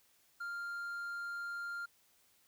triangle tone, 1396.9 Hz, F6, in tune, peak -37 dBFS, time 0.4-1.86 s, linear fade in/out 10 ms, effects white hiss -70 dBFS RMS until 2.47 s

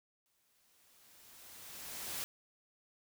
white noise with exponential growth, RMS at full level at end -39 dBFS, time 0.26-2.24 s, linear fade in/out 0 ms, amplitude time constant 430 ms, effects none

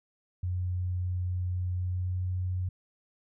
sine tone with pitch glide, 90.4 to 91.4 Hz, F#2 to F#2, -40 to -21 cents, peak -28 dBFS, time 0.43-2.69 s, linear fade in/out 5 ms, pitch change +19 cents, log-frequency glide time 1.76-2.22 s, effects none

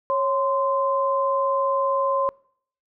sine tone pair together, 549.3 / 1037 Hz, C#5 / C6, -16 / -16 cents, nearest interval major seventh, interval 1100 cents, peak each -22 dBFS, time 0.1-2.29 s, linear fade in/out 0 ms, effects noise-tail reverb RT60 0.6 s tail -25 dB re dry

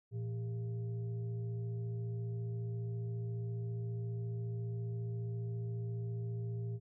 sine tone with frequency modulation, 115.2 Hz, A#2, 20 cents flat, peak -36 dBFS, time 0.11-6.8 s, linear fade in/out 50 ms, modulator 285 Hz, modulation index 0.47, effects none

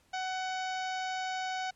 harmonic tone with a mistuned harmonic, 748 Hz, F#5, 19 cents sharp, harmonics 1 / 2 / 3 / 4 / 5 / 6 / 7 / 8 / 9, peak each -34 / -40 / -44 / -46 / -48 / -50 / -51 / -52 / -53 dBFS, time 0.13-1.71 s, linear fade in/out 10 ms, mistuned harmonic 9, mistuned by +39 cents, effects pink hiss -68 dBFS RMS until 1.75 s + low-pass 11000 Hz 12 dB/octave

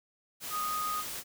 sine tone in noise, 1242 Hz, D#6, 3 cents flat, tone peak -31 dBFS, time 0.5-1.04 s, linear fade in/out 50 ms, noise white, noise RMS -39 dBFS, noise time 0.4-1.24 s, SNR +5 dB, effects none

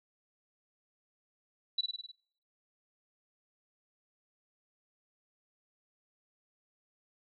sine tone with echo, 3951 Hz, B7, in tune, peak -27 dBFS, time 1.78-1.81 s, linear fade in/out 5 ms, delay 51 ms, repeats 6, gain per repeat -3 dB, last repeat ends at 2.116 s, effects noise-tail reverb RT60 0.7 s tail -25 dB re dry

